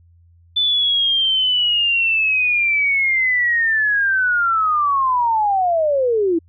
sine linear sweep, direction down, 3520 to 318.1 Hz, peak -14 dBFS, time 0.56-6.39 s, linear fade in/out 10 ms, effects added 85 Hz sine -48 dBFS peak until 6.48 s

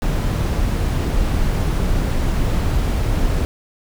brown noise, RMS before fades -18 dBFS, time 0.02-3.45 s, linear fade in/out 0 ms, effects none

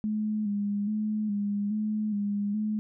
sine tone with vibrato, 208.6 Hz, G#3, 8 cents sharp, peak -26 dBFS, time 0.04-2.79 s, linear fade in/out 0 ms, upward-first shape square, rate 1.2 Hz, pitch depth 41 cents each way, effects none

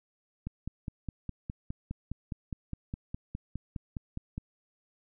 click train, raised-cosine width 5 ms, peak -23 dBFS, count 20, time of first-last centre 0.47-4.379 s, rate 4.86 Hz, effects none

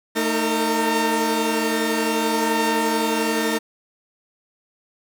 sawtooth tone cluster, 222.6 / 312.5 / 456.8 / 913 Hz, A3 / D#4 / A#4 / A#5, +20 / +8 / -35 / -36 cents, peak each -21 dBFS, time 0.15-3.59 s, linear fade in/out 20 ms, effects none

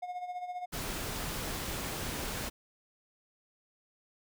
triangle tone with tremolo, 720 Hz, F#5, 47 cents flat, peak -32 dBFS, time 0.02-0.66 s, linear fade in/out 10 ms, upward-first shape sine, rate 15 Hz, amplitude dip 65%
pink noise, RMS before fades -37 dBFS, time 0.72-2.5 s, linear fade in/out 20 ms
effects none

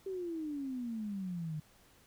sine exponential sweep, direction down, 392 to 150 Hz, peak -36 dBFS, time 0.06-1.6 s, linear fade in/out 5 ms, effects pink hiss -64 dBFS RMS until 2.06 s

